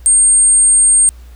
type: tone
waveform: sine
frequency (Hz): 8600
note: C9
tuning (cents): +47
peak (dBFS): -6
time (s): 0.06-1.09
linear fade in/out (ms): 0
effects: added 60 Hz sine -33 dBFS peak until 1.35 s + pink hiss -49 dBFS RMS until 1.35 s